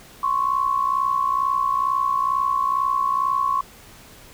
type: tone pair together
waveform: sine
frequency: 1046.5 / 1108.7 Hz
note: C6 / C#6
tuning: 0 / 0 cents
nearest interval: minor second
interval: 100 cents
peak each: -23 / -20 dBFS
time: 0.23-3.61 s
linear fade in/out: 5 ms
effects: pink hiss -46 dBFS RMS until 4.33 s